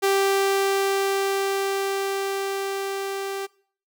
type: tone with level ramp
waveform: sawtooth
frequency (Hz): 392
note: G4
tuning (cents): 0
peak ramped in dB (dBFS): -14 to -24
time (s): 0.02-3.47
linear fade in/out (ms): 20
effects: noise-tail reverb RT60 0.5 s tail -22 dB re dry